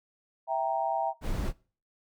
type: chord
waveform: sine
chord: E diminished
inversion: none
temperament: equal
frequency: 659.3 / 784 / 932.3 Hz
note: E5 / G5 / Bb5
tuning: 0 / 0 / 0 cents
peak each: -30 / -30 / -32 dBFS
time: 0.47-1.14 s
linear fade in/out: 50 ms
type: noise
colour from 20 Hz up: brown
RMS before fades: -30 dBFS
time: 1.21-1.53 s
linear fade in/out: 50 ms
effects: noise-tail reverb RT60 0.4 s tail -23 dB re dry